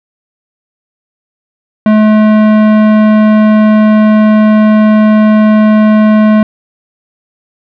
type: tone with tanh clipping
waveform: sine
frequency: 214.6 Hz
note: A3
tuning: 43 cents flat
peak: -5 dBFS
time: 1.86-6.43 s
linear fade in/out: 2 ms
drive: 17 dB
effects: none